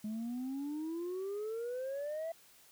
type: exponential sweep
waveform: sine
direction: up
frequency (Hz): 210 to 668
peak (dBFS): -34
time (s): 0.04-2.32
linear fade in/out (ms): 5
effects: tanh soft clip ceiling -35 dBFS + white hiss -62 dBFS RMS until 2.71 s